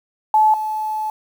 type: tone pair in turn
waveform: sine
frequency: 863 / 863 Hz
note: A5 / A5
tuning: -34 / -34 cents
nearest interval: unison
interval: 0 cents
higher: neither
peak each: -10 / -20 dBFS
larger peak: first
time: 0.34-0.54 / 0.54-1.1 s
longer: second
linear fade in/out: 2 ms
effects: 7-bit